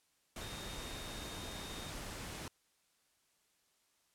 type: tone in noise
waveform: sine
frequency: 3690 Hz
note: A#7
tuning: 18 cents flat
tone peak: -51 dBFS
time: 0.41-1.9 s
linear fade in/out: 2 ms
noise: pink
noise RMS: -45 dBFS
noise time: 0.36-2.48 s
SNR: -9 dB
effects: white hiss -75 dBFS RMS until 4.14 s + low-pass 11000 Hz 12 dB/octave